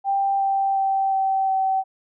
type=tone with pitch steps; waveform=sine; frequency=788 / 782.6 / 777.2 / 771.8 / 766.5 Hz; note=G5 / G5 / G5 / G5 / G5; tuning=+9 / -3 / -15 / -27 / -39 cents; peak=-18 dBFS; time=0.04-1.84 s; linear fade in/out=50 ms; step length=360 ms; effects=none